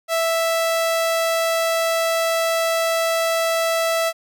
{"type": "tone", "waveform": "sawtooth", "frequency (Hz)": 659.3, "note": "E5", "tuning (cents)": 0, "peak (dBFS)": -14, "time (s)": [0.08, 4.13], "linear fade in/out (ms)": 50, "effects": []}